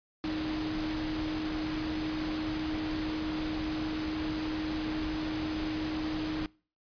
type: tone in noise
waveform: sine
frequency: 311.1 Hz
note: D#4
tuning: in tune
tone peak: -32 dBFS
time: 0.24-6.46 s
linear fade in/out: 0 ms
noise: pink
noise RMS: -38 dBFS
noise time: 0.24-6.46 s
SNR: +3 dB
effects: noise-tail reverb RT60 0.4 s tail -24 dB re dry + resampled to 11025 Hz